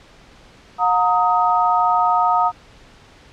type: tone cluster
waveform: sine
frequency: 721 / 923 / 1256 Hz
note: F#5 / A#5 / D#6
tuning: -45 / -17 / +16 cents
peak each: -18 dBFS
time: 0.78-2.52 s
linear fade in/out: 50 ms
effects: pink hiss -47 dBFS RMS until 3.32 s + low-pass 5000 Hz 12 dB/octave